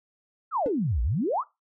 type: exponential two-way sweep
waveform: sine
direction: down then up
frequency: 1419 to 52.6 to 1419 Hz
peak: -23 dBFS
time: 0.51-1.44 s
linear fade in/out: 50 ms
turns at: 1.02 s
type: tone with exponential decay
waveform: triangle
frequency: 293.7 Hz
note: D4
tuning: in tune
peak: -22 dBFS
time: 0.66-0.74 s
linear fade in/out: 0 ms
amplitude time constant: 17 ms
effects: noise-tail reverb RT60 0.2 s tail -17 dB re dry